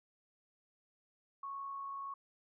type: tone with amplitude modulation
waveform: sine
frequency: 1104 Hz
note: C#6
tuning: 7 cents flat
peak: -39 dBFS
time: 1.43-2.14 s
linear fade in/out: 5 ms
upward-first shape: sine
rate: 61.1 Hz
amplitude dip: 30%
effects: none